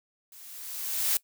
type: noise with level ramp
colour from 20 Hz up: blue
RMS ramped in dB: -50 to -24 dBFS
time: 0.32-1.17 s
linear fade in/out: 2 ms
effects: noise-tail reverb RT60 0.1 s tail -20 dB re dry